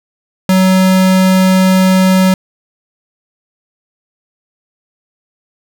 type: tone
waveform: square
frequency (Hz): 187.4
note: F#3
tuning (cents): +22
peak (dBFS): -7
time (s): 0.49-2.34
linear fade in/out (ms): 2
effects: none